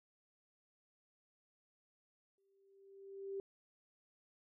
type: tone with exponential growth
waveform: sine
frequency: 392 Hz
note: G4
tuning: in tune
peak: -38 dBFS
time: 2.38-3.4 s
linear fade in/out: 1 ms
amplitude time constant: 220 ms
effects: none